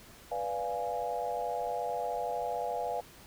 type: chord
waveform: sine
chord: B diminished seventh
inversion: none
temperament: equal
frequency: 493.9 / 587.3 / 698.5 / 830.6 Hz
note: B4 / D5 / F5 / Ab5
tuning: 0 / 0 / 0 / 0 cents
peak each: -37 / -39 / -35 / -37 dBFS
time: 0.31-3.01 s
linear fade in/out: 10 ms
effects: pink hiss -54 dBFS RMS until 3.26 s